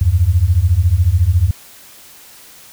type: beating tone pair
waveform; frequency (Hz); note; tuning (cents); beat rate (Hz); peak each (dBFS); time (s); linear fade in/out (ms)
sine; 80.2 / 94.2; E2 / F#2; -47 / +32; 14; -13 / -12; 0.01-1.51; 5
effects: white hiss -41 dBFS RMS until 2.72 s